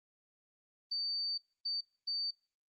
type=tone bursts at uneven times; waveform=sine; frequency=4591 Hz; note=D8; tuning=40 cents flat; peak=-33 dBFS; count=3; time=0.91-1.38 / 1.65-1.81 / 2.07-2.31 s; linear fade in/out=10 ms; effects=noise-tail reverb RT60 0.4 s tail -24 dB re dry + Opus 32 kbps